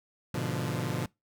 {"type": "chord", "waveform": "sawtooth", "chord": "G# diminished seventh", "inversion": "none", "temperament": "equal with one note detuned", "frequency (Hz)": [103.83, 123.47, 148.2, 174.61], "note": ["G#2", "B2", "D3", "F3"], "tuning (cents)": [0, 0, 16, 0], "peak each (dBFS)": [-34, -30, -31, -32], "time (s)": [0.34, 1.06], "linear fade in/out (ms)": 5, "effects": ["noise-tail reverb RT60 0.2 s tail -24 dB re dry"]}